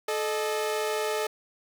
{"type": "tone pair together", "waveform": "sawtooth", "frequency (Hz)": [433, 612], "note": ["A4", "D#5"], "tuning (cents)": [-28, -29], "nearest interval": "tritone", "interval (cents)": 599, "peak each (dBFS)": [-24, -28], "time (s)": [0.08, 1.27], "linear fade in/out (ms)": 5, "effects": []}